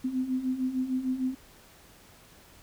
sine beating tone pair, 253.2 / 259.8 Hz, B3 / C4, +43 / -12 cents, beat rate 6.6 Hz, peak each -33 / -28 dBFS, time 0.04-1.35 s, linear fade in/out 10 ms, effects pink hiss -55 dBFS RMS until 2.62 s

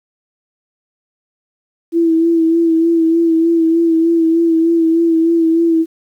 sine tone with vibrato, 330.2 Hz, E4, 3 cents sharp, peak -9 dBFS, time 1.92-5.86 s, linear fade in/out 50 ms, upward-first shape sine, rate 3.3 Hz, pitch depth 33 cents each way, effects 8-bit

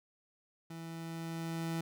30% pulse tone with level ramp, 164.81 Hz, E3, in tune, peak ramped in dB -41 to -31 dBFS, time 0.7-1.81 s, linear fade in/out 5 ms, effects none

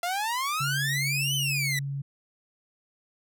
sawtooth exponential two-way sweep, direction up then down, 681 to 3083 to 1934 Hz, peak -23 dBFS, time 0.03-1.79 s, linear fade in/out 2 ms, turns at 1.35 s
sine tone, 139.3 Hz, C#3, 9 cents sharp, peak -29 dBFS, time 0.6-2.02 s, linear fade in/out 10 ms
effects none

